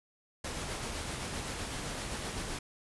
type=noise with tremolo; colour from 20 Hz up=pink; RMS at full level=-37 dBFS; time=0.44-2.59 s; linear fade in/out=5 ms; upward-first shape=sine; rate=7.8 Hz; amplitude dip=25%; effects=resampled to 24000 Hz